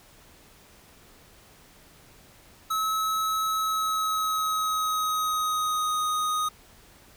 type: tone with pitch glide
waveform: square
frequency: 1292 to 1245.1 Hz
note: E6 to D#6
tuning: -35 to +1 cents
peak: -25 dBFS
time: 2.7-6.49 s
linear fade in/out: 10 ms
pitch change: -64 cents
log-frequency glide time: 3.54-6.01 s
effects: pink hiss -54 dBFS RMS until 7.16 s